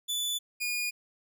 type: tone pair in turn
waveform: sawtooth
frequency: 3479 / 2443 Hz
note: A7 / D#7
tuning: -20 / -32 cents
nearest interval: tritone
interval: 612 cents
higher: first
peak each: -26 dBFS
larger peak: neither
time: 0.08-0.39 / 0.6-0.91 s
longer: neither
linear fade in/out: 20 ms
effects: none